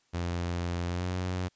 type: tone with pitch glide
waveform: sawtooth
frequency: 86.9 to 91.17 Hz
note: F2 to F#2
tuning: -8 to -25 cents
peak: -26 dBFS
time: 0.13-1.49 s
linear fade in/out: 20 ms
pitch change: +83 cents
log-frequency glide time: 0.85-1.13 s
effects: white hiss -70 dBFS RMS until 1.55 s + resampled to 16000 Hz